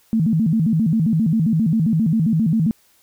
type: tone with vibrato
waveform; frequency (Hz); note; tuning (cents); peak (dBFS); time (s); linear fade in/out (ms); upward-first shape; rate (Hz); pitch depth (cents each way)
sine; 189.2; F#3; +39; -14; 0.13-2.71; 0; square; 7.5; 290
effects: white hiss -57 dBFS RMS until 3.02 s